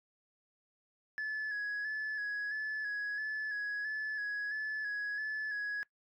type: tone with vibrato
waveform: sine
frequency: 1700 Hz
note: G#6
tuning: 40 cents sharp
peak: -32 dBFS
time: 1.18-5.83 s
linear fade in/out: 0 ms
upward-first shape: square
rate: 1.5 Hz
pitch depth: 29 cents each way
effects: noise-tail reverb RT60 0.1 s tail -23 dB re dry + tanh soft clip ceiling -33 dBFS